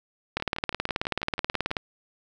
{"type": "two click trains", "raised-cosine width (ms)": 0.3, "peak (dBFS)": [-9, -23], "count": [27, 9], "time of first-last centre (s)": [[0.37, 1.768], [0.4, 1.707]], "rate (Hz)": [18.6, 6.12], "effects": []}